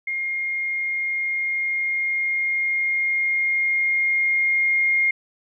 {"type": "tone with level ramp", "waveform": "sine", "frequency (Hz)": 2131, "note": "C7", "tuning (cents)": 31, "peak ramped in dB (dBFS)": [-23, -16], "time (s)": [0.07, 5.11], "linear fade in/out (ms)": 5, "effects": []}